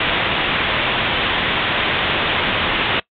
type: low-pass noise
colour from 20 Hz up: white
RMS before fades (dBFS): -19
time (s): 0-3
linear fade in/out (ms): 5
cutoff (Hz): 3600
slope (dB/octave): 96
effects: noise-tail reverb RT60 0.1 s tail -21 dB re dry